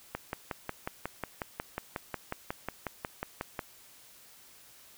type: click train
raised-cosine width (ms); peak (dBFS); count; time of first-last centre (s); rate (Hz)
0.5; -18; 20; 0.15-3.592; 5.52
effects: white hiss -56 dBFS RMS until 4.97 s